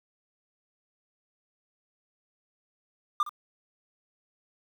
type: tone with echo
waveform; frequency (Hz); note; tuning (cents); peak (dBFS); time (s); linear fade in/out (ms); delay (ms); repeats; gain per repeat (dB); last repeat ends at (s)
triangle; 1196; D6; +31; -20; 3.2-3.23; 2; 63; 1; -13; 3.293
effects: 9-bit